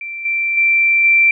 sine tone with level steps, 2349 Hz, D7, in tune, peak -24 / -15 / -10 / -8 dBFS, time 0.01-1.31 s, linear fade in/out 2 ms, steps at 0.25 / 0.57 / 1.04 s, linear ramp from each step 5 ms, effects none

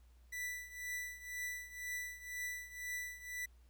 45% pulse tone with tremolo, 1975.5 Hz, B6, in tune, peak -38 dBFS, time 0.32-3.46 s, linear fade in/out 10 ms, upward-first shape triangle, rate 2 Hz, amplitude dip 85%, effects added 60 Hz sine -60 dBFS peak until 3.69 s + pink hiss -75 dBFS RMS until 3.69 s

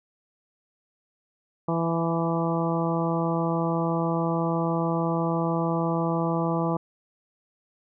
harmonic tone with a mistuned harmonic, 166.2 Hz, E3, 15 cents sharp, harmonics 1 / 2 / 3 / 4 / 5 / 6 / 7, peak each -26 / -29 / -31 / -32 / -33 / -34 / -34 dBFS, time 1.68-6.77 s, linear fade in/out 5 ms, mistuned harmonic 5, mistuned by +16 cents, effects none

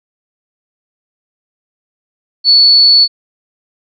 sine tone, 4435 Hz, C#8, in tune, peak -3 dBFS, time 2.44-3.08 s, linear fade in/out 50 ms, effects MP3 96 kbps

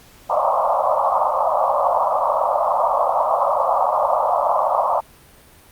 pink band-pass noise, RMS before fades -18 dBFS, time 0.29-5.01 s, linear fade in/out 20 ms, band 550 to 1200 Hz, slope 96 dB/octave, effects pink hiss -48 dBFS RMS until 5.71 s + Opus 48 kbps

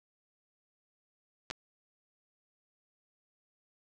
clicks, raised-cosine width 0.2 ms, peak -20 / -20 dBFS, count 2, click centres 1.502 / 1.51 s, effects none

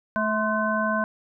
harmonic tone with a mistuned harmonic, 216.9 Hz, A3, 25 cents flat, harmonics 1 / 3 / 5 / 7, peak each -27 / -27 / -27 / -27 dBFS, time 0.16-1.04 s, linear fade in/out 0 ms, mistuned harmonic 5, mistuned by -65 cents, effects none

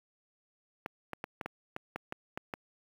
clicks, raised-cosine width 0.5 ms, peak -21 dBFS, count 10, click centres 0.861 / 1.133 / 1.241 / 1.412 / 1.46 / 1.764 / 1.96 / 2.124 / 2.375 / 2.538 s, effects high-pass 100 Hz 12 dB/octave + 8-bit

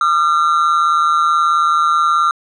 triangle ring-modulated tone, 1283 Hz, E6, 47 cents flat, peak -6 dBFS, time 0.01-2.31 s, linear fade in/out 2 ms, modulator 79.3 Hz, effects resampled to 22050 Hz

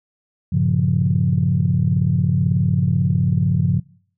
sine chord, G half-diminished seventh, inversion none, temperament equal, 98 / 116.54 / 138.59 / 174.61 Hz, G2 / Bb2 / Db3 / F3, 0 / 0 / 0 / 0 cents, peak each -20 / -24 / -18 / -19 dBFS, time 0.52-3.8 s, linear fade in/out 10 ms, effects noise-tail reverb RT60 0.6 s tail -24 dB re dry + tanh soft clip ceiling -5 dBFS

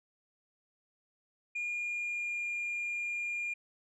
sine tone with pitch glide, 2424 to 2410 Hz, D#7 to D7, -46 to +44 cents, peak -31 dBFS, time 1.55-3.54 s, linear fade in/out 10 ms, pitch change -10 cents, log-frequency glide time 1.66-2.48 s, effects tanh soft clip ceiling -31 dBFS

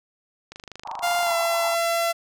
click train, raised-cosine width 0.2 ms, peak -21 dBFS, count 21, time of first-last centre 0.52-1.307 s, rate 25.4 Hz
pink band-pass noise, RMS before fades -33 dBFS, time 0.85-1.75 s, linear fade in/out 5 ms, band 790 to 1000 Hz, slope 48 dB/octave
sawtooth tone with pitch glide, 698.5 to 675.5 Hz, F5 to E5, 0 to +42 cents, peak -17 dBFS, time 1.02-2.13 s, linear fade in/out 20 ms, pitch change -58 cents, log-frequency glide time 1.22-1.34 s
effects none

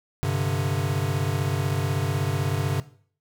square chord, G suspended fourth, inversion none, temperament equal, 98 / 130.81 / 146.83 Hz, G2 / C3 / D3, 0 / 0 / 0 cents, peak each -28 dBFS, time 0.23-2.8 s, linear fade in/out 0 ms, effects noise-tail reverb RT60 0.5 s tail -17 dB re dry

